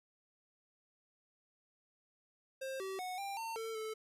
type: tone with pitch steps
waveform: square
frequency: 531 / 383.2 / 735 / 793 / 906 / 448.4 / 437 Hz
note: C5 / G4 / F#5 / G5 / A#5 / A4 / A4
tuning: +25 / -39 / -12 / +20 / -50 / +33 / -12 cents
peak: -40 dBFS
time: 2.61-3.94 s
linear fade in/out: 10 ms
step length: 190 ms
effects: resampled to 32000 Hz